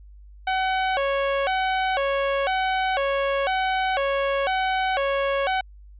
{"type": "tone with vibrato", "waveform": "sawtooth", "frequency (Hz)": 646, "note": "E5", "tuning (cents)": -35, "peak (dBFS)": -17, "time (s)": [0.47, 5.61], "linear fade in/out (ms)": 5, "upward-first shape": "square", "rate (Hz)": 1, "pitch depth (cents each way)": 270, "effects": ["added 50 Hz sine -43 dBFS peak until 5.99 s", "resampled to 8000 Hz"]}